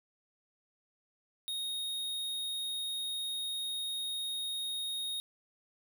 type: tone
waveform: square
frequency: 3729 Hz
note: A#7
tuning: in tune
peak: -35 dBFS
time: 1.48-5.2 s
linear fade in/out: 0 ms
effects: none